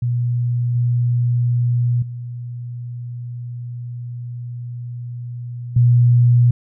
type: tone with level steps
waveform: sine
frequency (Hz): 121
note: B2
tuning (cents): -35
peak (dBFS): -16 / -14 / -26 / -9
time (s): 0.02-6.51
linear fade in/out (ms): 5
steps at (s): 0.75 / 2.02 / 5.76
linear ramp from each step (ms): 5
effects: none